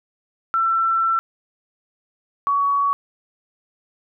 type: tone pair in turn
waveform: sine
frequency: 1342 / 1125.9 Hz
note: E6 / C#6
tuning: +31 / +27 cents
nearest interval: minor third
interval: 304 cents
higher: first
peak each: -16 dBFS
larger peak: neither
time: 0.54-1.19 / 2.47-2.93 s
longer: first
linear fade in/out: 0 ms
effects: none